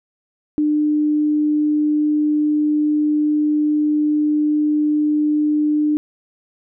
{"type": "tone", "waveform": "sine", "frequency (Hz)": 300.4, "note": "D4", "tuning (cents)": 39, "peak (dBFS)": -14, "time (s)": [0.58, 5.97], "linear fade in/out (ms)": 0, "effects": []}